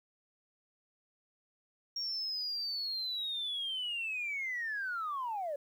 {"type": "linear sweep", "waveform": "sine", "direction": "down", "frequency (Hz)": [5588, 551], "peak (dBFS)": -33, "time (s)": [1.96, 5.56], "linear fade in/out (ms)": 5, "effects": ["tanh soft clip ceiling -30 dBFS", "11-bit"]}